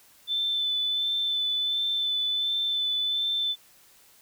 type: tone with vibrato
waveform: sine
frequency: 3520 Hz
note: A7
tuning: in tune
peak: -24 dBFS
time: 0.27-3.56 s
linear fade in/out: 50 ms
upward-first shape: sine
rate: 1.4 Hz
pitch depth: 16 cents each way
effects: white hiss -57 dBFS RMS until 4.21 s